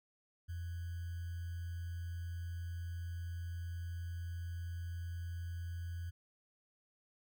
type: tone with sample-and-hold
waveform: sine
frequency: 85.7 Hz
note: F2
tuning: 32 cents flat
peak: -39 dBFS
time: 0.48-6.11 s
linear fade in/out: 20 ms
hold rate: 1575 Hz
effects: none